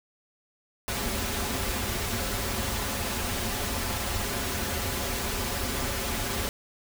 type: noise with comb filter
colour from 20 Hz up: pink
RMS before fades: -30 dBFS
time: 0.88-6.49 s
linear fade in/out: 0 ms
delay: 6.4 ms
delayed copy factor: -0.65
effects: none